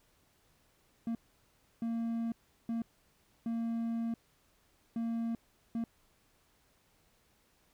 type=tone bursts at uneven times; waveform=triangle; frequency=230 Hz; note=A#3; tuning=23 cents flat; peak=-30 dBFS; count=6; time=1.07-1.15 / 1.82-2.32 / 2.69-2.82 / 3.46-4.14 / 4.96-5.35 / 5.75-5.84 s; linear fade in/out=2 ms; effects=pink hiss -70 dBFS RMS until 7.73 s